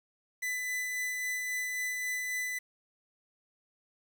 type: tone with tremolo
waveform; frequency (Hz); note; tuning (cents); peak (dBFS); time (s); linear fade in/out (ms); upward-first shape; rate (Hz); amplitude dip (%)
45% pulse; 1999; B6; +20; -31; 0.42-2.59; 10; sine; 3.7; 25
effects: 10-bit